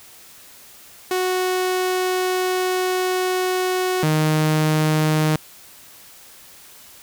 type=tone pair in turn; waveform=sawtooth; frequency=368.6 / 154.98 Hz; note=F#4 / D#3; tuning=-7 / -7 cents; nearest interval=octave + minor third; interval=1500 cents; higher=first; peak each=-15 / -12 dBFS; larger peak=second; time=1.11-4.03 / 4.03-5.36 s; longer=first; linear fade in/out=2 ms; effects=white hiss -45 dBFS RMS until 7.02 s